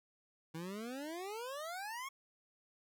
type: exponential sweep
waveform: 25% pulse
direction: up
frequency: 157.2 to 1115 Hz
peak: -38 dBFS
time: 0.54-2.09 s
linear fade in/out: 10 ms
effects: none